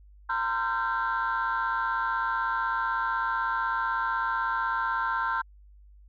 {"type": "tone cluster", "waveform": "sine", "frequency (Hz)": [918, 1034, 1364, 1564], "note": ["A#5", "C6", "F6", "G6"], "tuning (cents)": [-27, -21, -41, -4], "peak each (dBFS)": -30, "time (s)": [0.29, 5.42], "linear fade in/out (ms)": 10, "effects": ["tanh soft clip ceiling -19 dBFS", "added 50 Hz sine -50 dBFS peak until 6.08 s"]}